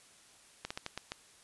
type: slowing click train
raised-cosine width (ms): 0.2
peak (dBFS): -20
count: 6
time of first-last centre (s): 0.65-1.119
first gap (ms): 55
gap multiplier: 1.27
effects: white hiss -60 dBFS RMS until 1.43 s + resampled to 24000 Hz